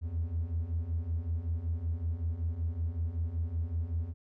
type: beating tone pair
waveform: triangle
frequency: 79.6 / 84.9 Hz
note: D#2 / F2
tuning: +40 / -48 cents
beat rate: 5.3 Hz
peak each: -33 / -29 dBFS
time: 0.01-4.14 s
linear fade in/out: 50 ms
effects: tanh soft clip ceiling -24 dBFS